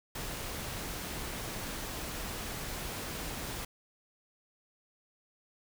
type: noise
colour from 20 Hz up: pink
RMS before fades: -39 dBFS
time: 0.15-3.65 s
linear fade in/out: 5 ms
effects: none